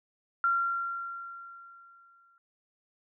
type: tone with exponential decay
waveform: sine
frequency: 1376 Hz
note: F6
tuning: 26 cents flat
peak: -22 dBFS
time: 0.44-2.38 s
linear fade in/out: 1 ms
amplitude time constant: 420 ms
effects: none